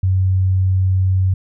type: tone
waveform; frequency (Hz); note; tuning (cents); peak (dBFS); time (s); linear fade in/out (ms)
sine; 93.9; F#2; +26; -12; 0.03-1.34; 5
effects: none